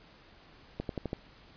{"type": "accelerating click train", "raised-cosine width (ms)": 2, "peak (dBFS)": -20, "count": 5, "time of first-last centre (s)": [0.8, 1.131], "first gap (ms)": 92, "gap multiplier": 0.93, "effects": ["pink hiss -57 dBFS RMS until 1.56 s", "resampled to 11025 Hz"]}